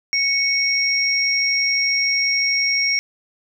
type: tone pair together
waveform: sine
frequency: 2217 / 5586 Hz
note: C#7 / F8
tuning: 0 / -1 cents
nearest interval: octave + major third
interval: 1599 cents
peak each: -19 dBFS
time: 0.13-2.99 s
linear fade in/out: 0 ms
effects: none